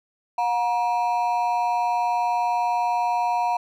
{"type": "ring-modulated tone", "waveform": "triangle", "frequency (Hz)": 835, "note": "G#5", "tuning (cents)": 9, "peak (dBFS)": -15, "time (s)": [0.38, 3.57], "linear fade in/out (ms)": 5, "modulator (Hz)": 115, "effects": []}